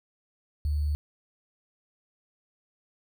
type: tone with sample-and-hold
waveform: sine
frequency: 74.1 Hz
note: D2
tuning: 16 cents sharp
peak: -24 dBFS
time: 0.65-0.95 s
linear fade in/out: 0 ms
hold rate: 4410 Hz
effects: none